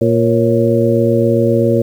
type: harmonic tone with a mistuned harmonic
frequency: 116.8 Hz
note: A#2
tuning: 4 cents sharp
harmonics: 1 / 2 / 3 / 4 / 5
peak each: -16 / -16 / -16 / -16 / -16 dBFS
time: 0.01-1.82 s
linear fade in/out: 5 ms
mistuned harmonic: 5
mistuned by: -89 cents
effects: 7-bit